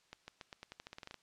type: accelerating click train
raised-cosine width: 0.2 ms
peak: -29 dBFS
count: 14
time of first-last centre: 0.13-1.143 s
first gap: 150 ms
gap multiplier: 0.88
effects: white hiss -71 dBFS RMS until 1.22 s + low-pass 6000 Hz 12 dB/octave